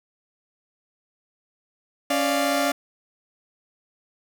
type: tone cluster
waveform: sawtooth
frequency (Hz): 278.3 / 591 / 696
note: C#4 / D5 / F5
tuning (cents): +7 / +11 / -6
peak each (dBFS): -21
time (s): 2.1-2.72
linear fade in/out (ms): 5
effects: none